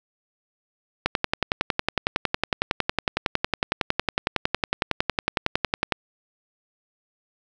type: click train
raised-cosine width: 0.3 ms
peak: -4 dBFS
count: 54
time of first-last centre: 1.06-5.922 s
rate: 10.9 Hz
effects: none